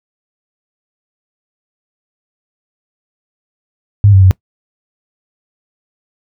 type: tone with pitch steps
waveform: sine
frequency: 101.9 / 96.1 / 93.9 Hz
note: G#2 / G2 / F#2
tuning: -32 / -34 / +26 cents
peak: -3 dBFS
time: 4.04-4.31 s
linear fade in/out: 0 ms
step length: 90 ms
effects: noise-tail reverb RT60 0.1 s tail -22 dB re dry